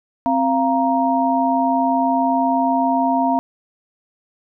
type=tone cluster; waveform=sine; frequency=263.3 / 691 / 937 Hz; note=C4 / F5 / A#5; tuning=+11 / -19 / +9 cents; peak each=-19 dBFS; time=0.26-3.39 s; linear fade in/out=0 ms; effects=none